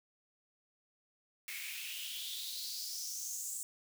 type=noise with high-pass filter sweep; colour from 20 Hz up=white; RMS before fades=-42 dBFS; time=1.48-3.63 s; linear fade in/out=0 ms; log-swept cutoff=2100 to 7900 Hz; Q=5.2; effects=none